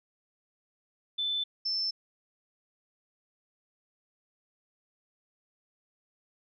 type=tone pair in turn; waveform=sine; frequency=3520 / 5305 Hz; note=A7 / E8; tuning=0 / +10 cents; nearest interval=perfect fifth; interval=710 cents; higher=second; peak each=-28 dBFS; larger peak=neither; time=1.18-1.44 / 1.65-1.91 s; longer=neither; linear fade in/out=10 ms; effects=none